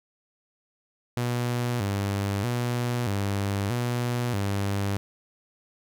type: tone with vibrato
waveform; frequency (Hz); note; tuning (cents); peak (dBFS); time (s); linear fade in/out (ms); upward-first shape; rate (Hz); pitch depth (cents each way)
sawtooth; 110; A2; 0; -21; 1.17-4.97; 0; square; 0.79; 170
effects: none